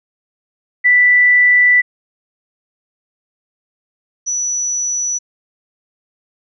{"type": "tone pair in turn", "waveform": "sine", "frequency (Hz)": [1975.5, 5920], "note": ["B6", "F#8"], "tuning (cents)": [0, 0], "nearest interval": "octave + perfect fifth", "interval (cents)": 1900, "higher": "second", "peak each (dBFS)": [-7, -16], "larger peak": "first", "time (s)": [[0.84, 1.82], [4.26, 5.19]], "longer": "first", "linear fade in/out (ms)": 20, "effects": []}